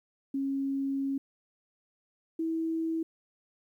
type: tone pair in turn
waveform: sine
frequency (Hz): 273.5 / 325.2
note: C#4 / E4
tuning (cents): -23 / -23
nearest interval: minor third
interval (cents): 300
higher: second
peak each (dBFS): -28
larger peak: neither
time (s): 0.34-1.18 / 2.39-3.03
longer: first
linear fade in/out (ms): 5
effects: 11-bit